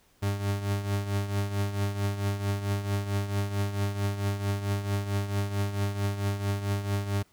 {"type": "tone with tremolo", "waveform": "40% pulse", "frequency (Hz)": 100.5, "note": "G2", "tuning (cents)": 44, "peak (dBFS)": -23, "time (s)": [0.22, 7.23], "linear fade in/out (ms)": 10, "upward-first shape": "triangle", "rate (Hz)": 4.5, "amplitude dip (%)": 70, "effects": ["pink hiss -64 dBFS RMS until 7.32 s"]}